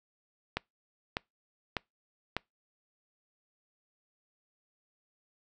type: click train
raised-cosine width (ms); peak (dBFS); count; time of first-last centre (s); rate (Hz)
0.3; -14; 4; 0.57-2.366; 1.67
effects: noise-tail reverb RT60 0.2 s tail -26 dB re dry